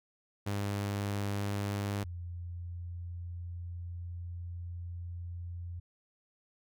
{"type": "tone pair in turn", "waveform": ["sawtooth", "sine"], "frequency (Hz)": [101.1, 86.91], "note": ["G#2", "F2"], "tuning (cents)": [-46, -8], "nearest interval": "minor third", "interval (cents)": 262, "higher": "first", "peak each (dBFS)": [-28, -38], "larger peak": "first", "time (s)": [[0.46, 2.04], [2.04, 5.8]], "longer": "second", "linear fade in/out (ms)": 10, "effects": []}